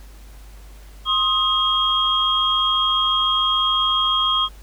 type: tone cluster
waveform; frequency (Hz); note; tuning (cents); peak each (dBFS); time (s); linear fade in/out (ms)
sine; 1060 / 1253 / 3253; C6 / D#6 / G#7; +22 / +12 / -37; -24 / -22 / -18; 1.05-4.49; 50
effects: added 50 Hz sine -39 dBFS peak until 4.62 s + pink hiss -50 dBFS RMS until 4.62 s